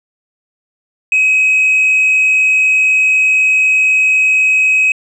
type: tone with frequency modulation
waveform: sine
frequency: 2542 Hz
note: D#7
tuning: 36 cents sharp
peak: -6 dBFS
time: 1.12-4.92 s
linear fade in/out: 2 ms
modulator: 68 Hz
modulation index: 0.49
effects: tanh soft clip ceiling -6 dBFS